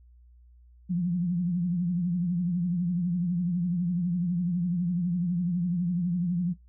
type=tone with vibrato; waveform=sine; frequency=175.8 Hz; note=F3; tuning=12 cents sharp; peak=-24 dBFS; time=0.89-6.54 s; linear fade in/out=20 ms; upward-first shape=triangle; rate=12 Hz; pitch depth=98 cents each way; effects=noise-tail reverb RT60 0.2 s tail -23 dB re dry + added 60 Hz sine -52 dBFS peak until 6.68 s